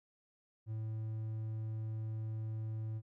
triangle tone, 110 Hz, A2, in tune, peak -35 dBFS, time 0.66-3.02 s, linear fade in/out 50 ms, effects none

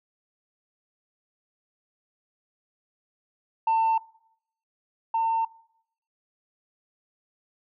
sine tone pair in turn, 897 / 904.3 Hz, A5 / A5, +33 / +47 cents, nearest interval unison, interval 14 cents, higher second, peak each -17 / -20 dBFS, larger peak first, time 3.67-3.98 / 5.14-5.45 s, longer neither, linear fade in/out 5 ms, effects noise-tail reverb RT60 0.7 s tail -22 dB re dry + tanh soft clip ceiling -18 dBFS

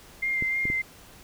sine tone with vibrato, 2100 Hz, C7, 6 cents sharp, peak -24 dBFS, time 0.22-0.82 s, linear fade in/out 10 ms, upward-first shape sine, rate 3.3 Hz, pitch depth 18 cents each way
clicks, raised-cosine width 3 ms, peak -20 dBFS, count 3, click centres 0.424 / 0.654 / 0.701 s
effects pink hiss -50 dBFS RMS until 1.23 s

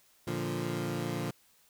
20% pulse chord, Bb major, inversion none, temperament equal, 116.54 / 146.83 / 174.61 Hz, Bb2 / D3 / F3, 0 / 0 / 0 cents, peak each -32 dBFS, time 0.27-1.31 s, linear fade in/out 5 ms, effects white hiss -65 dBFS RMS until 1.69 s

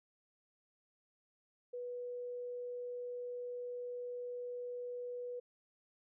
sine tone, 490 Hz, B4, 14 cents flat, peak -40 dBFS, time 1.73-5.4 s, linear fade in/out 10 ms, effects none

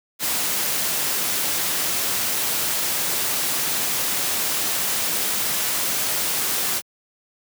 white noise, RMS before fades -23 dBFS, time 0.19-6.82 s, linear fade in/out 50 ms, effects high-pass 100 Hz 12 dB/octave

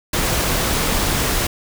pink noise, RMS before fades -19 dBFS, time 0.13-1.47 s, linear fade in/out 5 ms, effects none

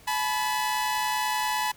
sawtooth tone pair together, 857.6 / 987.8 Hz, A5 / B5, -45 / 0 cents, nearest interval major second, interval 245 cents, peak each -24 dBFS, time 0.07-1.72 s, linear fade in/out 10 ms, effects pink hiss -53 dBFS RMS until 1.76 s

